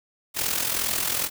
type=noise with amplitude modulation; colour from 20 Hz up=white; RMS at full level=-23 dBFS; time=0.34-1.3 s; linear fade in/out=50 ms; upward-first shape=sine; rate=42.3 Hz; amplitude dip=65%; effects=none